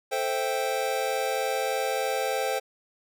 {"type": "chord", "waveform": "square", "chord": "A minor seventh", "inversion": "none", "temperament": "equal", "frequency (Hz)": [440, 523.3, 659.3, 784], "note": ["A4", "C5", "E5", "G5"], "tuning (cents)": [0, 0, 0, 0], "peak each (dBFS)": [-33, -30, -36, -31], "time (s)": [0.11, 2.6], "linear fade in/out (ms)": 20, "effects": []}